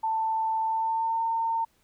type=tone with pitch glide; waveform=sine; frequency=888 to 909.3 Hz; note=A5 to A#5; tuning=+16 to -43 cents; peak=-24 dBFS; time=0.03-1.65 s; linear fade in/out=10 ms; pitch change=+41 cents; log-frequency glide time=0.64-1.22 s; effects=pink hiss -67 dBFS RMS until 1.83 s